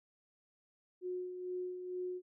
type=tone with tremolo; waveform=sine; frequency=363.3 Hz; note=F#4; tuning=32 cents flat; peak=-36 dBFS; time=1.01-2.22 s; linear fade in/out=50 ms; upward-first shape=sine; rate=2.2 Hz; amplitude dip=50%; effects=none